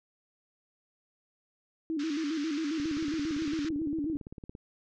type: tone with vibrato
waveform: sine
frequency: 304.8 Hz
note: D#4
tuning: 36 cents flat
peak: -29 dBFS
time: 1.9-4.17 s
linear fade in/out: 0 ms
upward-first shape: square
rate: 7.4 Hz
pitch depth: 98 cents each way
type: band-pass noise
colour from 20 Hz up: pink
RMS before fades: -45 dBFS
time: 1.99-3.69 s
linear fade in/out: 5 ms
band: 1200 to 6300 Hz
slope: 48 dB/octave
type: click train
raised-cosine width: 3 ms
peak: -30 dBFS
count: 32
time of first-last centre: 2.8-4.551 s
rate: 17.7 Hz
effects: none